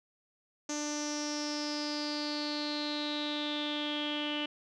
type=tone with low-pass filter sweep; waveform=sawtooth; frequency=296.7 Hz; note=D4; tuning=18 cents sharp; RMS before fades=-35 dBFS; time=0.69-4.46 s; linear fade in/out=5 ms; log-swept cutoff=6300 to 3000 Hz; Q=9.3; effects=none